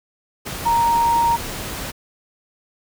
sine tone in noise, 932.3 Hz, A#5, in tune, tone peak -14 dBFS, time 0.65-1.37 s, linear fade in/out 20 ms, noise pink, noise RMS -29 dBFS, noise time 0.45-1.92 s, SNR +12 dB, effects none

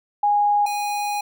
sine / square tone pair in turn, 824 / 824 Hz, G#5 / G#5, -14 / -14 cents, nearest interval unison, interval 0 cents, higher neither, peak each -15 / -23 dBFS, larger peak first, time 0.23-0.66 / 0.66-1.21 s, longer second, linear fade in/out 5 ms, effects none

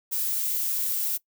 violet noise, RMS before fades -27 dBFS, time 0.11-1.18 s, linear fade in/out 20 ms, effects noise-tail reverb RT60 0.1 s tail -21 dB re dry

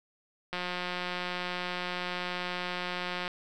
click train, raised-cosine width 0.3 ms, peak -18 dBFS, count 493, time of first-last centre 0.53-3.279 s, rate 179 Hz, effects none

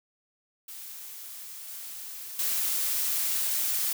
blue noise with level steps, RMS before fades -42 / -40 / -28 dBFS, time 0.68-3.93 s, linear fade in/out 5 ms, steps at 1.68 / 2.39 s, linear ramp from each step 2 ms, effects none

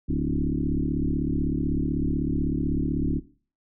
sine tone with frequency modulation, 160.5 Hz, E3, 46 cents flat, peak -22 dBFS, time 0.08-3.2 s, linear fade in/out 20 ms, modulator 36 Hz, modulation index 4.5, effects noise-tail reverb RT60 0.4 s tail -17 dB re dry

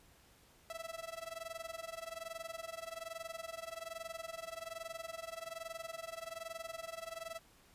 sawtooth tone with amplitude modulation, 659.3 Hz, E5, in tune, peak -36 dBFS, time 0.7-7.39 s, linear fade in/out 0 ms, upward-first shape sine, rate 21.2 Hz, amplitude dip 90%, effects pink hiss -65 dBFS RMS until 7.74 s + resampled to 32000 Hz

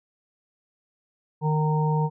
harmonic tone, 153.7 Hz, D#3, 21 cents flat, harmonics 1 / 3 / 5 / 6, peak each -21 / -30 / -36 / -28 dBFS, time 1.41-2.1 s, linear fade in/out 50 ms, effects none

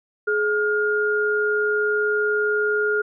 sine tone pair together, 421.9 / 1419.1 Hz, G#4 / F6, +27 / +27 cents, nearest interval octave + major sixth, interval 2100 cents, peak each -21 dBFS, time 0.27-3.02 s, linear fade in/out 10 ms, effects none

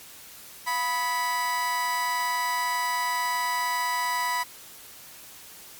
30% pulse tone with amplitude modulation, 985 Hz, B5, 5 cents flat, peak -19 dBFS, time 0.66-4.44 s, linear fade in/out 20 ms, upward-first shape sine, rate 278 Hz, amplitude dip 60%, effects white hiss -46 dBFS RMS until 5.79 s + MP3 96 kbps

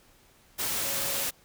sine tone in noise, 554.4 Hz, C#5, in tune, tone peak -41 dBFS, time 0.83-1.25 s, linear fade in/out 20 ms, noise white, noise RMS -30 dBFS, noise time 0.58-1.31 s, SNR -14 dB, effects pink hiss -60 dBFS RMS until 1.44 s

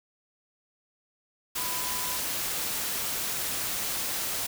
sine tone in noise, 1000 Hz, B5, 21 cents sharp, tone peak -38 dBFS, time 1.57-2.18 s, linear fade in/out 10 ms, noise white, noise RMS -31 dBFS, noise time 1.55-4.47 s, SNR -10 dB, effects none

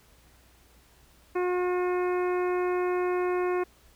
harmonic tone, 360 Hz, F#4, 47 cents flat, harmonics 1 / 2 / 3 / 4 / 5 / 6 / 7, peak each -25 / -35 / -35 / -41 / -43 / -44 / -45 dBFS, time 1.35-3.64 s, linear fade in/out 10 ms, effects added 60 Hz sine -60 dBFS peak until 3.95 s + pink hiss -60 dBFS RMS until 3.95 s

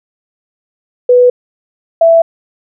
sine tone pair in turn, 493.9 / 662.9 Hz, B4 / E5, 0 / +10 cents, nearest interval perfect fourth, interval 510 cents, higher second, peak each -3 dBFS, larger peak neither, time 1.09-1.3 / 2.01-2.22 s, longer neither, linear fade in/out 5 ms, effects none

